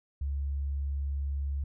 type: tone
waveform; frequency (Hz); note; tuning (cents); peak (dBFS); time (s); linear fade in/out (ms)
sine; 70; C#2; +18; -29; 0.21-1.64; 5
effects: none